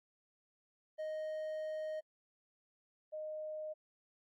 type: tone pair in turn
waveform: triangle / sine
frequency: 622.3 / 617.6 Hz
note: D#5 / D#5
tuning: 0 / -13 cents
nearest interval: unison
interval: 13 cents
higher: first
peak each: -36 / -40 dBFS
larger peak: first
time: 0.98-2.01 / 3.12-3.74 s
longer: first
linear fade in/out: 20 ms
effects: AAC 64 kbps